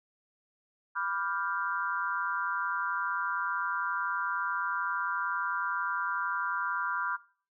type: chord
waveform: sine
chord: G dominant seventh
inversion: first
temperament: equal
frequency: 987.8 / 1174.7 / 1396.9 / 1568 Hz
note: B5 / D6 / F6 / G6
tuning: 0 / 0 / 0 / 0 cents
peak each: -36 / -36 / -33 / -37 dBFS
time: 0.95-7.17 s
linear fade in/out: 20 ms
effects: noise-tail reverb RT60 0.4 s tail -17 dB re dry